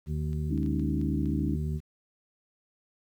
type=harmonic tone; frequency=75.9 Hz; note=D#2; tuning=42 cents flat; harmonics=1 / 2 / 3 / 5; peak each=-31 / -31 / -39 / -44 dBFS; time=0.06-1.81 s; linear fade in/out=50 ms
type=clicks; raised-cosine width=0.2 ms; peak=-37 dBFS; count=7; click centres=0.331 / 0.577 / 0.631 / 0.662 / 0.796 / 1.014 / 1.258 s
type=chord; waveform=sine; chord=Ab suspended fourth; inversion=none; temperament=equal; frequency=207.7 / 277.2 / 311.1 Hz; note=Ab3 / Db4 / Eb4; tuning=0 / 0 / 0 cents; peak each=-33 dBFS; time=0.5-1.56 s; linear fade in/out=10 ms
effects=10-bit